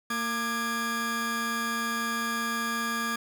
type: tone cluster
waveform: 40% pulse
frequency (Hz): 229.9 / 1192 / 1655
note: A#3 / D6 / G#6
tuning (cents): -24 / +25 / -6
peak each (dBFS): -33 / -31 / -31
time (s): 0.1-3.16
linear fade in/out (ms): 5
effects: 9-bit